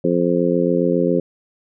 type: harmonic tone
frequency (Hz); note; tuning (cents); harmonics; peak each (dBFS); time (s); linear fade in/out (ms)
87.31; F2; 0; 2 / 3 / 4 / 5 / 6; -21 / -21 / -21 / -21 / -21; 0.04-1.2; 5
effects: none